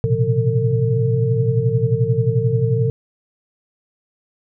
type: tone cluster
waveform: sine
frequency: 112.5 / 123.6 / 135.2 / 169.7 / 452.2 Hz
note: A2 / B2 / C#3 / F3 / A4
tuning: +39 / +2 / -43 / -49 / +47 cents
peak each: -21 / -18 / -22 / -27 / -21 dBFS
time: 0.04-2.9 s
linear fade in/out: 0 ms
effects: none